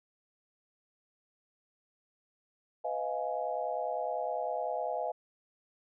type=chord; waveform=sine; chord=F half-diminished seventh; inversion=second; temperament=just; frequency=502.9 / 628.6 / 698.5 / 838.1 Hz; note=Cb5 / Eb5 / F5 / Ab5; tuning=+31 / +18 / 0 / +16 cents; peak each=-38 / -36 / -36 / -38 dBFS; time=2.84-5.12 s; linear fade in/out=10 ms; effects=none